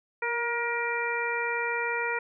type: harmonic tone with a mistuned harmonic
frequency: 473.6 Hz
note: A#4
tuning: 27 cents sharp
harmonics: 1 / 2 / 3 / 4 / 5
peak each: -33 / -33 / -33 / -33 / -33 dBFS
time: 0.22-2.19 s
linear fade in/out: 5 ms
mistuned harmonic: 1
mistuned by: -16 cents
effects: none